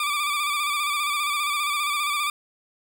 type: tone with vibrato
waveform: 20% pulse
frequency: 1174.7 Hz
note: D6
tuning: in tune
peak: -18 dBFS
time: 0-2.3 s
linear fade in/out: 2 ms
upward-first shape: square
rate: 15 Hz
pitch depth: 39 cents each way
effects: none